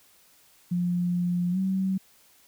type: tone with pitch glide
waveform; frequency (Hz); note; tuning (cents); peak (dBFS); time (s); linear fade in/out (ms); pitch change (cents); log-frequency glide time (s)
sine; 176.5 to 190.26; F3 to F#3; +19 to +49; -23; 0.71-1.98; 10; +130; 1.51-1.58
effects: white hiss -59 dBFS RMS until 2.47 s